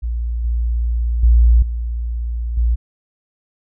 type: tone with level steps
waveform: sine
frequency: 58.27 Hz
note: A#1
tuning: in tune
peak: -18 / -15 / -7 / -19 / -12 dBFS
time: 0.02-2.76 s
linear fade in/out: 20 ms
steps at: 0.44 / 1.23 / 1.62 / 2.57 s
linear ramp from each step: 5 ms
effects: none